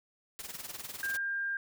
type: noise with tremolo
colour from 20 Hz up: white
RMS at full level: -40 dBFS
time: 0.39-1.17 s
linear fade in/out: 0 ms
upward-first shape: sine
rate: 20 Hz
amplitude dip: 75%
type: tone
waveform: sine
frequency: 1600 Hz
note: G6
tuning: 35 cents sharp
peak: -31 dBFS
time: 1.03-1.57 s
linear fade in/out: 2 ms
effects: none